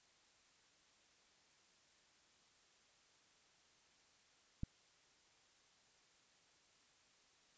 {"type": "click", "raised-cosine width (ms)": 5, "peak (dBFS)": -28, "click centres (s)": 4.634, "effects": ["white hiss -71 dBFS RMS until 7.57 s", "resampled to 16000 Hz"]}